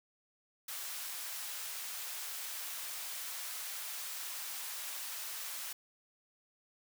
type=high-pass noise; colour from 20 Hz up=white; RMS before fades=-42 dBFS; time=0.68-5.73 s; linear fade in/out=5 ms; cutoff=820 Hz; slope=12 dB/octave; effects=none